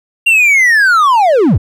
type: linear sweep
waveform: triangle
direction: down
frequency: 2794 to 59.1 Hz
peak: -4 dBFS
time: 0.26-1.58 s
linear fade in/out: 10 ms
effects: none